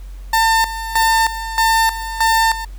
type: tone with tremolo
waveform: 30% pulse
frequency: 899 Hz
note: A5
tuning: 37 cents sharp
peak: -9 dBFS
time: 0.33-2.65 s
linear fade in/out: 5 ms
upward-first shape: square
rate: 1.6 Hz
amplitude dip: 75%
effects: added 46 Hz sine -29 dBFS peak until 2.78 s + pink hiss -50 dBFS RMS until 2.78 s